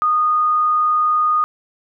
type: tone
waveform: sine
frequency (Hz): 1232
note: D#6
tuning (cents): -17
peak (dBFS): -13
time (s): 0.02-1.44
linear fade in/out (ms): 0
effects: none